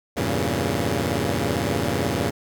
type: chord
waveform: 10% pulse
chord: E diminished seventh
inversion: none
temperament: equal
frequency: 82.41 / 98 / 116.54 / 138.59 Hz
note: E2 / G2 / Bb2 / Db3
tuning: 0 / 0 / 0 / 0 cents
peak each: -19 dBFS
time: 0.16-2.31 s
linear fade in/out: 20 ms
effects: none